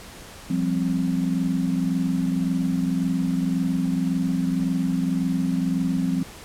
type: chord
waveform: sine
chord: F suspended second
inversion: none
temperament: just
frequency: 174.61 / 196.44 / 261.9 Hz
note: F3 / G3 / C4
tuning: 0 / +4 / +2 cents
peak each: -24 / -27 / -24 dBFS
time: 0.5-6.23 s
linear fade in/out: 5 ms
effects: pink hiss -42 dBFS RMS until 6.44 s + low-pass 12000 Hz 12 dB/octave